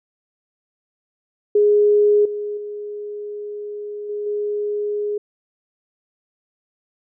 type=tone with level steps; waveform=sine; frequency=415.3 Hz; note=G#4; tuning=in tune; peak=-11 / -23 / -27 / -23 / -20 dBFS; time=1.55-5.18 s; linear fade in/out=5 ms; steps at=2.25 / 2.57 / 4.09 / 4.26 s; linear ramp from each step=5 ms; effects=none